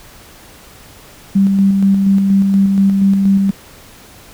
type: tone with tremolo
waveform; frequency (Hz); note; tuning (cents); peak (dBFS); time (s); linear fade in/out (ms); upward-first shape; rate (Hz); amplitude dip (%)
sine; 195.9; G3; -1; -7; 1.35-3.51; 10; square; 4.2; 30
effects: pink hiss -40 dBFS RMS until 4.33 s